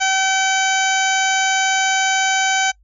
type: harmonic tone with a mistuned harmonic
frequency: 766 Hz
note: G5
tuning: 40 cents flat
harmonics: 1 / 2 / 3 / 4 / 5 / 6 / 7 / 8 / 9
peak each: -19 / -20 / -23 / -25 / -32 / -32 / -36 / -25 / -26 dBFS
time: 0-2.72 s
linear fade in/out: 20 ms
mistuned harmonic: 6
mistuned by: +23 cents
effects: noise-tail reverb RT60 0.1 s tail -25 dB re dry + added 50 Hz sine -51 dBFS peak until 2.83 s